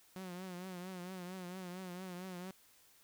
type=tone with vibrato; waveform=sawtooth; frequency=182.4 Hz; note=F#3; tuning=24 cents flat; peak=-40 dBFS; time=0.16-2.51 s; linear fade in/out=0 ms; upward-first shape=triangle; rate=4.4 Hz; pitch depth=80 cents each way; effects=white hiss -66 dBFS RMS until 3.03 s